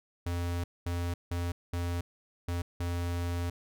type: tone bursts at uneven times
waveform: square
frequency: 86.9 Hz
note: F2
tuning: 8 cents flat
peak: -31 dBFS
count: 6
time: 0.26-0.64 / 0.86-1.14 / 1.31-1.52 / 1.73-2.01 / 2.48-2.62 / 2.8-3.5 s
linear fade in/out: 5 ms
effects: none